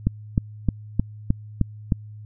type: click train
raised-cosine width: 5 ms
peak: -6 dBFS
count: 7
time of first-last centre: 0.07-1.922 s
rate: 3.24 Hz
effects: added 106 Hz sine -37 dBFS peak until 2.25 s